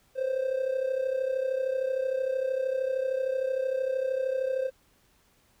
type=tone with amplitude modulation; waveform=triangle; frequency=523.3 Hz; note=C5; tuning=in tune; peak=-20 dBFS; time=0.15-4.71 s; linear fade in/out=50 ms; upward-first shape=sine; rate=33.1 Hz; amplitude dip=75%; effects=tanh soft clip ceiling -18 dBFS + pink hiss -65 dBFS RMS until 5.6 s